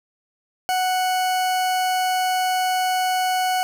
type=tone; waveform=40% pulse; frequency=740 Hz; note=F#5; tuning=in tune; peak=-18 dBFS; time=0.69-3.63 s; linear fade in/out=0 ms; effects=none